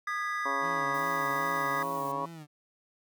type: chord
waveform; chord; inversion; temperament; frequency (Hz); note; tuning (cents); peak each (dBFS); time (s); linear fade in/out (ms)
triangle; G# minor; second; equal with one note detuned; 1225.2 / 1661.2 / 1975.5; D#6 / G#6 / B6; -27 / 0 / 0; -31 / -34 / -35; 0.07-1.83; 5
type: harmonic tone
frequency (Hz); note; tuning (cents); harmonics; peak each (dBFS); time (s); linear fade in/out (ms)
138.59; C#3; 0; 2 / 3 / 4 / 5 / 6 / 7 / 8; -42 / -42 / -39 / -42 / -45 / -35 / -34; 0.45-2.26; 10
type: tone with vibrato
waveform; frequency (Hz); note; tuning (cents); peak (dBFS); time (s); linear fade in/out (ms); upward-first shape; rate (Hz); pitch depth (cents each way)
30% pulse; 155.56; D#3; 0; -40; 0.6-2.47; 50; sine; 2.5; 130
type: noise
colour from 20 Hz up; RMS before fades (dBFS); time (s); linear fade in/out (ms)
blue; -49; 0.94-2.12; 5
effects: none